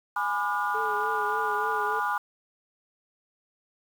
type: chord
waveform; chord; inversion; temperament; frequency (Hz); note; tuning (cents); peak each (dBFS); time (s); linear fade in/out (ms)
sine; G# diminished seventh; none; just; 830.6 / 996.7 / 1196.1 / 1435.3; G#5 / B5 / D6 / F6; 0 / +16 / +31 / +47; -30; 0.16-2.18; 5
type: tone with vibrato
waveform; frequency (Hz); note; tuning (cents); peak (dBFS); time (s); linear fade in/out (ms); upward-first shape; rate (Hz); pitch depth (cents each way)
sine; 430.2; A4; -39; -32; 0.74-2; 10; triangle; 3.4; 60
effects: tanh soft clip ceiling -16 dBFS + 8-bit